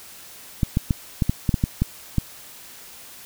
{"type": "clicks", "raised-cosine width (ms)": 5, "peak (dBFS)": -6, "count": 10, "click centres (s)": [0.632, 0.771, 0.908, 1.222, 1.295, 1.492, 1.542, 1.639, 1.82, 2.183], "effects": ["white hiss -43 dBFS RMS until 3.25 s"]}